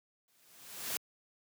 white noise with exponential growth, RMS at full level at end -34 dBFS, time 0.28-0.97 s, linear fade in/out 1 ms, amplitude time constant 150 ms, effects high-pass 100 Hz 12 dB/octave

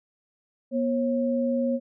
sine tone pair together, 241.4 / 542 Hz, B3 / C#5, -39 / -39 cents, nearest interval octave + major second, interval 1400 cents, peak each -24 / -26 dBFS, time 0.71-1.8 s, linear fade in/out 50 ms, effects none

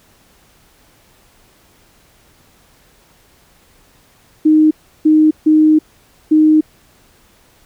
sine tone bursts at uneven times, 309.7 Hz, D#4, 8 cents flat, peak -6 dBFS, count 4, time 4.45-4.71 / 5.05-5.31 / 5.46-5.79 / 6.31-6.61 s, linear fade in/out 10 ms, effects pink hiss -51 dBFS RMS until 7.65 s

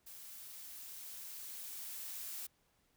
blue noise with level ramp, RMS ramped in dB -52 to -44 dBFS, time 0.06-2.47 s, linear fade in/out 10 ms, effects pink hiss -75 dBFS RMS until 2.96 s

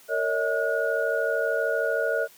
sine tone cluster, 458.2 / 564 / 637 / 1446 Hz, A#4 / C#5 / D#5 / F#6, -30 / +30 / +41 / -40 cents, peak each -28 dBFS, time 0.08-2.28 s, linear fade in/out 50 ms, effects white hiss -53 dBFS RMS until 2.37 s + high-pass 150 Hz 12 dB/octave

